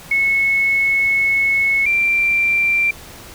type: tone pair in turn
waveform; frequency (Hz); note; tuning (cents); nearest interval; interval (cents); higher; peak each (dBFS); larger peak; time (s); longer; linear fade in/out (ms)
sine; 2195 / 2359; C#7 / D7; -18 / +7; minor second; 125; second; -13; neither; 0.11-1.86 / 1.86-2.91; first; 5
effects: pink hiss -38 dBFS RMS until 3.34 s